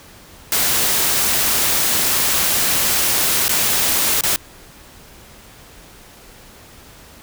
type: noise with dropouts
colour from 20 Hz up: white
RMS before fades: -17 dBFS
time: 0.52-4.36 s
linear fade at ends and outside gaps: 0 ms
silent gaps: 3.481-3.493 / 4.209-4.236 s
effects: pink hiss -43 dBFS RMS until 7.22 s